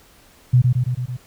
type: tone with echo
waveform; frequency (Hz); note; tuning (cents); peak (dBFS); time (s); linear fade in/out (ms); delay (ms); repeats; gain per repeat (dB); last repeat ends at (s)
sine; 124.8; B2; +19; -9; 0.53-0.62; 10; 110; 5; -3; 1.17
effects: pink hiss -51 dBFS RMS until 1.26 s